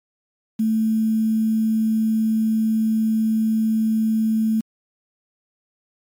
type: tone with quantisation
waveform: sine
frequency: 220.5 Hz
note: A3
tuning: 4 cents sharp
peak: -16 dBFS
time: 0.59-4.61 s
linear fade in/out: 10 ms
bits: 7
effects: MP3 96 kbps